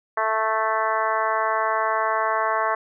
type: harmonic tone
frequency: 220 Hz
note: A3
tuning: in tune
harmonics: 2 / 3 / 4 / 5 / 6 / 7 / 8 / 9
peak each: -32 / -26 / -27 / -24 / -30 / -31 / -31 / -35 dBFS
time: 0.17-2.75 s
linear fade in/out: 5 ms
effects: none